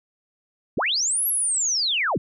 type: linear two-way sweep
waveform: sine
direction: up then down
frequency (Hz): 64 to 11650 to 64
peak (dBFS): -20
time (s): 0.77-2.18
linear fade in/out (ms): 5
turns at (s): 1.27
effects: none